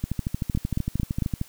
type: two click trains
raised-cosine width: 5 ms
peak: -13 / -11 dBFS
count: 19 / 4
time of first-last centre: 0.04-1.414 / 0.55-1.223 s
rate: 13.1 / 4.46 Hz
effects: white hiss -51 dBFS RMS until 1.48 s